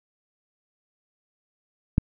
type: click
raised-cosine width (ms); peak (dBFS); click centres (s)
5; -6; 1.981
effects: none